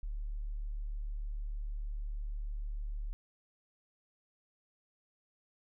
sine tone, 36.71 Hz, D1, in tune, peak -35 dBFS, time 0.03-3.13 s, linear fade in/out 0 ms, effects none

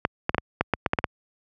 clicks, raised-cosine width 0.5 ms, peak -5 dBFS, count 10, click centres 0.051 / 0.294 / 0.346 / 0.382 / 0.61 / 0.737 / 0.862 / 0.934 / 0.988 / 1.042 s, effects high-pass 60 Hz 12 dB/octave

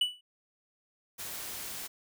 triangle tone with exponential decay, 2960 Hz, F#7, in tune, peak -20 dBFS, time 0.01-0.21 s, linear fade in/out 5 ms, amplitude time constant 42 ms
white noise, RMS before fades -40 dBFS, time 1.18-1.88 s, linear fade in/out 20 ms
effects none

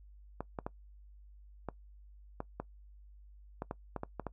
clicks, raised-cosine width 1 ms, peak -23 dBFS, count 12, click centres 0.406 / 0.588 / 0.665 / 1.687 / 2.404 / 2.6 / 3.621 / 3.711 / 3.963 / 4.034 / 4.197 / 4.267 s, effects noise-tail reverb RT60 0.1 s tail -21 dB re dry + added 50 Hz sine -53 dBFS peak until 4.32 s

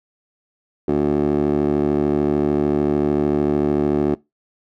15% pulse tone with band-pass filter, 73.42 Hz, D2, in tune, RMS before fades -18 dBFS, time 0.88-4.15 s, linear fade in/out 5 ms, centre 390 Hz, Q 3.3, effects noise-tail reverb RT60 0.2 s tail -22 dB re dry

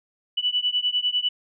sine beating tone pair, 2960 / 2970 Hz, F#7 / F#7, 0 / +6 cents, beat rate 10 Hz, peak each -24 dBFS, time 0.37-1.29 s, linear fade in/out 10 ms, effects none

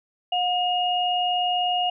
sine tone pair together, 720.6 / 2856 Hz, F#5 / F7, -46 / +38 cents, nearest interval 2 octaves, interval 2384 cents, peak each -22 / -25 dBFS, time 0.32-1.9 s, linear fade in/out 5 ms, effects none

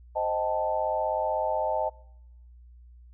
sine chord, A half-diminished seventh, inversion first, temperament equal, 523.3 / 622.3 / 784 / 880 Hz, C5 / Eb5 / G5 / A5, 0 / 0 / 0 / 0 cents, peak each -33 / -28 / -33 / -29 dBFS, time 0.15-1.9 s, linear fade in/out 20 ms, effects noise-tail reverb RT60 0.9 s tail -26 dB re dry + added 60 Hz sine -48 dBFS peak until 3.13 s

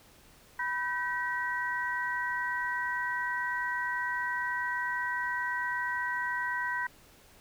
sine tone cluster, 986 / 1540 / 1915 Hz, B5 / G6 / A#6, -3 / -31 / +46 cents, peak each -34 / -34 / -34 dBFS, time 0.59-6.87 s, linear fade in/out 5 ms, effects pink hiss -58 dBFS RMS until 7.4 s

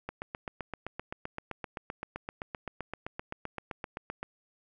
click train, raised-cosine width 0.5 ms, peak -21 dBFS, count 33, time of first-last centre 0.09-4.23 s, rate 7.73 Hz, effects none

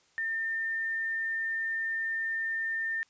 sine tone, 1805 Hz, A6, 44 cents sharp, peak -29 dBFS, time 0.18-3.03 s, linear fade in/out 0 ms, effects white hiss -66 dBFS RMS until 3.09 s + resampled to 16000 Hz

